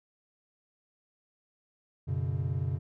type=chord; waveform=triangle; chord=F# suspended fourth; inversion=none; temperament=equal with one note detuned; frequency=92.5 / 123.47 / 141.42 Hz; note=F#2 / B2 / C#3; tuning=0 / 0 / +35 cents; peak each=-31 / -31 / -31 dBFS; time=2.07-2.79 s; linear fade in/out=20 ms; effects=none